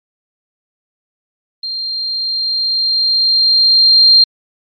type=tone with level ramp; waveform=sine; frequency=4186 Hz; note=C8; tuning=in tune; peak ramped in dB=-19 to -3 dBFS; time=1.63-4.24 s; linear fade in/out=5 ms; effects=MP3 32 kbps